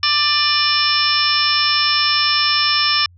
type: harmonic tone with a mistuned harmonic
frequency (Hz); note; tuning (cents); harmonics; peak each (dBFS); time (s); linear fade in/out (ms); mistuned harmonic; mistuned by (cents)
590; D5; +8; 2 / 3 / 4 / 5 / 6 / 7 / 8 / 9; -21 / -24 / -23 / -22 / -23 / -27 / -29 / -17; 0.03-3.06; 2; 4; +31
effects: added 88 Hz sine -44 dBFS peak until 3.17 s